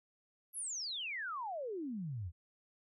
sine exponential sweep, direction down, 11790 to 77.78 Hz, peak -38 dBFS, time 0.53-2.32 s, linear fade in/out 50 ms, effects none

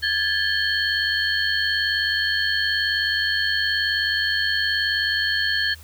sine tone cluster, 1645 / 1744 / 3136 / 4344 Hz, G#6 / A6 / G7 / C#8, -17 / -16 / 0 / -36 cents, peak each -25 / -24 / -27 / -25 dBFS, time 0.02-5.75 s, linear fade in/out 20 ms, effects added 78 Hz sine -42 dBFS peak until 5.83 s + white hiss -49 dBFS RMS until 5.83 s

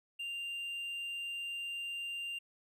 triangle tone, 2788 Hz, F7, 4 cents flat, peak -36 dBFS, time 0.19-2.39 s, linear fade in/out 10 ms, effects none

